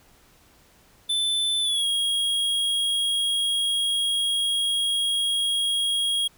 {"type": "tone with pitch glide", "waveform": "square", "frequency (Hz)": [3520, 3284], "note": ["A7", "G#7"], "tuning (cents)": [0, -20], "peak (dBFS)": -22, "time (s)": [1.09, 6.28], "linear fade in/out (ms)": 10, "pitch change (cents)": -120, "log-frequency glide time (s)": [1.61, 1.86], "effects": ["pink hiss -57 dBFS RMS until 6.37 s"]}